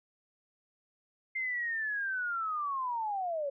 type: linear sweep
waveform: sine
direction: down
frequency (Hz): 2103 to 543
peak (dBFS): -31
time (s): 1.35-3.5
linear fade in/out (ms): 10
effects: none